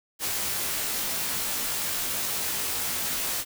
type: noise with comb filter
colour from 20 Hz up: white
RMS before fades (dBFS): -29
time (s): 0.19-3.45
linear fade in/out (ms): 50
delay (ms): 18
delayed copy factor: -0.9
effects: none